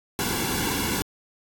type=noise with comb filter; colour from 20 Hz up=pink; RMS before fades=-26 dBFS; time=0.19-1.02 s; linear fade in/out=0 ms; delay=1.6 ms; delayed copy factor=-0.85; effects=AAC 64 kbps